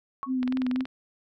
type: tone with exponential decay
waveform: sine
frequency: 1108.7 Hz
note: C#6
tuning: in tune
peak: -26 dBFS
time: 0.23-0.33 s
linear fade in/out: 0 ms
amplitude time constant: 20 ms
type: tone with vibrato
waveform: sine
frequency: 255.4 Hz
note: C4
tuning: 42 cents flat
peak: -24 dBFS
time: 0.26-0.86 s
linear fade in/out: 50 ms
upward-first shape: sine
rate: 4 Hz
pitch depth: 32 cents each way
type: click train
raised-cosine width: 0.3 ms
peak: -20 dBFS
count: 10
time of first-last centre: 0.43-0.855 s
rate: 21.2 Hz
effects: none